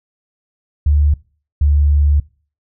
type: tone pair in turn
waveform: sine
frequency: 73.42 / 72.79 Hz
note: D2 / D2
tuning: 0 / -15 cents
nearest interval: unison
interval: 15 cents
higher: first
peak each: -9 / -9 dBFS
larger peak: neither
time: 0.86-1.14 / 1.61-2.2 s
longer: second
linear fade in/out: 5 ms
effects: noise-tail reverb RT60 0.4 s tail -22 dB re dry